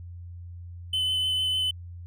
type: tone with vibrato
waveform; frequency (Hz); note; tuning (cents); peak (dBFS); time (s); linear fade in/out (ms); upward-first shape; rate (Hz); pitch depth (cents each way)
triangle; 3031; F#7; +41; -22; 0.93-1.71; 5; triangle; 6.6; 13
effects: added 87 Hz sine -38 dBFS peak until 2.06 s